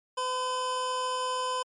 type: tone pair together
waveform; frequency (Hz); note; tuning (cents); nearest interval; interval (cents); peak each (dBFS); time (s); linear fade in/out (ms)
square; 508 / 1016; B4 / B5; +49 / +49; octave; 1200; -35 / -30; 0.17-1.63; 10
effects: MP3 48 kbps